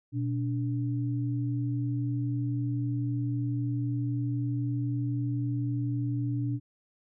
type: tone pair together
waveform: sine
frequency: 121.93 / 290 Hz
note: B2 / D4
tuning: -22 / -22 cents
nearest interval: octave + minor third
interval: 1500 cents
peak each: -28 / -33 dBFS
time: 0.12-6.6 s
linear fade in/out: 50 ms
effects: none